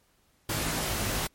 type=noise with comb filter; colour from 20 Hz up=pink; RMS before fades=-30 dBFS; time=0.49-1.27 s; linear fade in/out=5 ms; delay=19 ms; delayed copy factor=+0.75; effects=pink hiss -67 dBFS RMS until 1.34 s + MP3 64 kbps